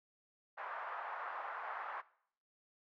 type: band-pass noise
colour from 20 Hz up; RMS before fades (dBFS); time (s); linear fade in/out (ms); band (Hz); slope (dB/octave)
white; -44; 0.57-2.02; 20; 730 to 1400; 24
effects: noise-tail reverb RT60 0.6 s tail -19 dB re dry